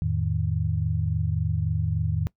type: tone cluster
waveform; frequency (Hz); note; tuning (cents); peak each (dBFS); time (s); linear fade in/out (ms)
sine; 84.6 / 108.2 / 154.3; E2 / A2 / D#3; +45 / -29 / -14; -27; 0.02-2.27; 0
effects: noise-tail reverb RT60 0.1 s tail -21 dB re dry